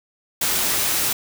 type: noise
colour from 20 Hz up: white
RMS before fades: -21 dBFS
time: 0.41-1.13 s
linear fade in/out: 5 ms
effects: none